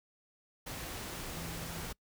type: tone in noise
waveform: sine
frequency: 164.81 Hz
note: E3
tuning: in tune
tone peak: -44 dBFS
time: 1.34-1.89 s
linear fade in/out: 10 ms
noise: pink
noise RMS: -42 dBFS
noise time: 0.66-1.93 s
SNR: -5 dB
effects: noise-tail reverb RT60 0.1 s tail -24 dB re dry

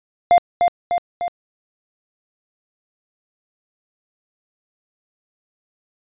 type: tone with echo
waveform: triangle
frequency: 698.5 Hz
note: F5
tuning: in tune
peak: -6 dBFS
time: 0.31-0.38 s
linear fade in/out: 0 ms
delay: 300 ms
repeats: 3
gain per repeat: -4 dB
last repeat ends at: 1.28 s
effects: resampled to 8000 Hz

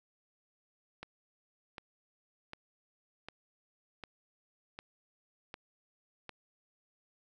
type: click train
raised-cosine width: 0.3 ms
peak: -27 dBFS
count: 8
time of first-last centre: 1.03-6.293 s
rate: 1.33 Hz
effects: none

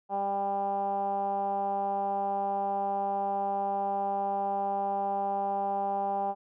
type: tone with low-pass filter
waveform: 10% pulse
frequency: 198.3 Hz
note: G3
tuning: 20 cents sharp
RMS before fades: -30 dBFS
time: 0.09-6.35 s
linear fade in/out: 50 ms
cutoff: 790 Hz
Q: 6.2
effects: none

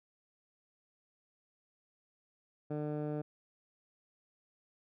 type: tone with low-pass filter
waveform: 15% pulse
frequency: 150 Hz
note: D3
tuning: 37 cents sharp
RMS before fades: -37 dBFS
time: 2.7-3.22 s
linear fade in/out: 10 ms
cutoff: 740 Hz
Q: 0.87
effects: none

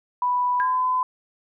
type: tone with pitch glide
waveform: sine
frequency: 987.8 to 1013.8 Hz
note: B5 to B5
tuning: 0 to +45 cents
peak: -19 dBFS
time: 0.22-1.03 s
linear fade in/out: 2 ms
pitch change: +45 cents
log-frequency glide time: 0.59-0.65 s
type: tone with exponential decay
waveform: sine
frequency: 1624 Hz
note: G#6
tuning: 39 cents flat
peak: -22 dBFS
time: 0.6-0.84 s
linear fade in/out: 0 ms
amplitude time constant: 52 ms
effects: none

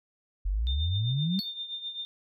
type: exponential sweep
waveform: sine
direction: up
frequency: 43.65 to 202.7 Hz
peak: -25 dBFS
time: 0.45-1.4 s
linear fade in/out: 10 ms
type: tone with tremolo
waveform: sine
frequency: 3613 Hz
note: A7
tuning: 45 cents sharp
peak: -31 dBFS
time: 0.67-2.05 s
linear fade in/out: 0 ms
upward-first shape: triangle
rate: 7.7 Hz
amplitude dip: 75%
type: tone with exponential decay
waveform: triangle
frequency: 4398 Hz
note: C#8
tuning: 14 cents flat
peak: -26 dBFS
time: 1.39-1.54 s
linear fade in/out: 0 ms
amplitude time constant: 32 ms
effects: none

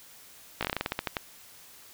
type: slowing click train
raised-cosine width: 0.3 ms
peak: -12 dBFS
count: 13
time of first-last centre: 0.61-1.168 s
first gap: 17 ms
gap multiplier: 1.17
effects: white hiss -52 dBFS RMS until 1.93 s

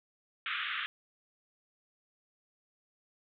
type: band-pass noise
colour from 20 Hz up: pink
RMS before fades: -36 dBFS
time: 0.46-0.86 s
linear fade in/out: 0 ms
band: 1200 to 3600 Hz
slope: 96 dB/octave
effects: none

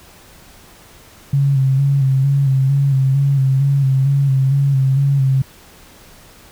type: tone with vibrato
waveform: sine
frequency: 136.4 Hz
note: C#3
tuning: 28 cents flat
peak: -11 dBFS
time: 1.33-5.42 s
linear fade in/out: 5 ms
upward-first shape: square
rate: 2.2 Hz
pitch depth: 37 cents each way
effects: pink hiss -44 dBFS RMS until 6.51 s

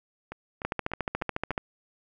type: two click trains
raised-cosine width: 0.5 ms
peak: -13 / -22 dBFS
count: 14 / 5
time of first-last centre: 0.65-1.579 / 0.32-1.514 s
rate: 14 / 3.35 Hz
effects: none

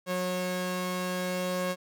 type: tone pair together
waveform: sawtooth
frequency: 182.2 / 546 Hz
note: F#3 / C#5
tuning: -26 / -26 cents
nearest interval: octave + perfect fifth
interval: 1900 cents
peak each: -28 dBFS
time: 0.06-1.76 s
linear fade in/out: 50 ms
effects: none

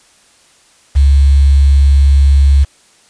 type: tone with quantisation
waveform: sine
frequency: 69.4 Hz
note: C#2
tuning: 3 cents sharp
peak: -4 dBFS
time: 0.95-2.65 s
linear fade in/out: 20 ms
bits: 5
effects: white hiss -48 dBFS RMS until 3.09 s + resampled to 22050 Hz

